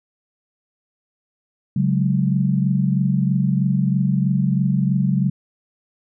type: chord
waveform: sine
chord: C# suspended fourth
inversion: none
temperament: just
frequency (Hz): 138.59 / 184.79 / 207.9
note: C#3 / F#3 / G#3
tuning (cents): 0 / -2 / +2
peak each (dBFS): -19 / -19 / -23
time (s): 1.76-5.3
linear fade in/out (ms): 5
effects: none